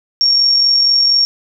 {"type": "tone with amplitude modulation", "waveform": "sine", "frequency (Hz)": 5530, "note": "F8", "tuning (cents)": -18, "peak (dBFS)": -7, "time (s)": [0.21, 1.25], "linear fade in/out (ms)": 0, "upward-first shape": "sine", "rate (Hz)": 44.2, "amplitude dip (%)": 35, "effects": []}